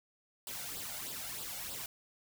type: noise with flanger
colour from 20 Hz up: white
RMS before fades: -42 dBFS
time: 0.47-1.86 s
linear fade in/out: 2 ms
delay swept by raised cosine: 0.23 to 1.43 ms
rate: 3.2 Hz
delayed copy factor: +0.65
effects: none